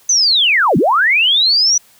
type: linear two-way sweep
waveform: sine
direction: down then up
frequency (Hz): 6250 to 134.4 to 5960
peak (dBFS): -9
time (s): 0.09-1.78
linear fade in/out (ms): 5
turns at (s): 0.77
effects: white hiss -49 dBFS RMS until 1.99 s